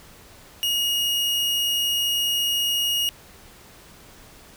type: tone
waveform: 40% pulse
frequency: 2871 Hz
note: F7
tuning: 47 cents sharp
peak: -20 dBFS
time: 0.63-3.09 s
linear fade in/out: 0 ms
effects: pink hiss -48 dBFS RMS until 4.56 s